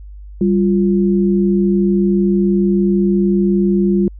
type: tone pair together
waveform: sine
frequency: 195.98 / 349.2 Hz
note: G3 / F4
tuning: 0 / 0 cents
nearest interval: minor seventh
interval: 1000 cents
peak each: -12 / -16 dBFS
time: 0.41-4.08 s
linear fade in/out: 2 ms
effects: added 50 Hz sine -31 dBFS peak until 4.19 s